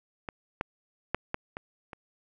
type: clicks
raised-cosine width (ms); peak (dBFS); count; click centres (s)
0.5; -20 / -14 / -11 / -14 / -21 / -26; 6; 0.288 / 0.611 / 1.146 / 1.344 / 1.569 / 1.932
effects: none